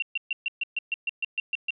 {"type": "tone bursts", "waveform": "sine", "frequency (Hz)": 2746, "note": "F7", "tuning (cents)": -30, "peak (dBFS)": -24, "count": 12, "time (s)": [0, 1.706], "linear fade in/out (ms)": 2, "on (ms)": 23, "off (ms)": 130, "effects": []}